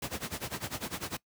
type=noise with tremolo; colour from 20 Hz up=pink; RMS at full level=-34 dBFS; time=0.02-1.17 s; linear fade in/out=5 ms; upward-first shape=sine; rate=10 Hz; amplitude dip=90%; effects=noise-tail reverb RT60 0.1 s tail -21 dB re dry + high-pass 80 Hz 12 dB/octave